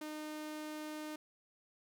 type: tone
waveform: sawtooth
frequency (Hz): 305.8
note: D#4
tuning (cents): -30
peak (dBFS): -38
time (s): 0.01-1.16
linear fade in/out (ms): 5
effects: none